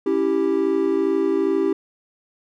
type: chord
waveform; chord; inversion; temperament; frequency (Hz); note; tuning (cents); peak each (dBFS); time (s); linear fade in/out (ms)
triangle; C# diminished; none; equal; 277.2 / 329.6 / 392; C#4 / E4 / G4; 0 / 0 / 0; -23 / -20 / -18; 0.06-1.73; 5
effects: none